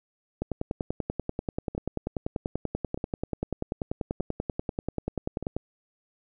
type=two click trains; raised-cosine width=2 ms; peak=-21 / -15 dBFS; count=4 / 54; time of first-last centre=1.75-5.426 / 0.42-5.566 s; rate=0.816 / 10.3 Hz; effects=none